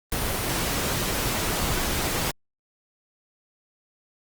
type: noise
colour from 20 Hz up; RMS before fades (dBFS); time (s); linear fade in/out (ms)
pink; -26; 0.12-2.31; 2
effects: Opus 24 kbps